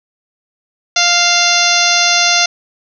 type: harmonic tone with a mistuned harmonic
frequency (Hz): 699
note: F5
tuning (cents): +1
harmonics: 1 / 2 / 3 / 4 / 5 / 6 / 7 / 8 / 9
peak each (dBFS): -18 / -18 / -18 / -18 / -18 / -18 / -18 / -18 / -18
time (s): 0.96-2.46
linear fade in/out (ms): 5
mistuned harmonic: 4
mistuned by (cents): -27
effects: none